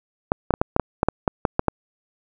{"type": "clicks", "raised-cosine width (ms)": 1, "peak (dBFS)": -3, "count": 12, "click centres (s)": [0.319, 0.507, 0.539, 0.615, 0.764, 0.797, 1.031, 1.086, 1.278, 1.452, 1.594, 1.683], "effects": []}